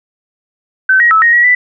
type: tone with pitch steps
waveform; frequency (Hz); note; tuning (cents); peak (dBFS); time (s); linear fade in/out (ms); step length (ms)
sine; 1533 / 1894 / 1305 / 1871 / 1917 / 1982; G6 / A#6 / E6 / A#6 / A#6 / B6; -39 / +27 / -18 / +6 / +48 / +6; -5; 0.89-1.55; 5; 110
effects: none